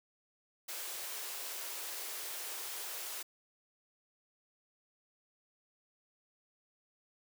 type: high-pass noise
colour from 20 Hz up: white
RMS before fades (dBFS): -42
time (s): 0.68-3.23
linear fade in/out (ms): 10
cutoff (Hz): 330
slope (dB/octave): 96
effects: none